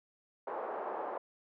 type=band-pass noise; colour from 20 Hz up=white; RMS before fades=-39 dBFS; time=0.47-1.18 s; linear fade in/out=5 ms; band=380 to 1000 Hz; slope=24 dB/octave; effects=none